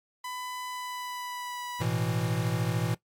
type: tone with pitch glide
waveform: sawtooth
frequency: 1000 to 981.7 Hz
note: B5 to B5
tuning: +21 to -11 cents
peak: -32 dBFS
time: 0.24-1.82 s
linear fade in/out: 5 ms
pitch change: -32 cents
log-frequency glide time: 0.68-1.64 s
type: chord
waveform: square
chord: A suspended second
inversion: none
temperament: equal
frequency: 110 / 123.47 / 164.81 Hz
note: A2 / B2 / E3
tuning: 0 / 0 / 0 cents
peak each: -32 dBFS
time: 1.8-2.95 s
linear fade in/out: 10 ms
effects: noise-tail reverb RT60 0.1 s tail -19 dB re dry + AAC 64 kbps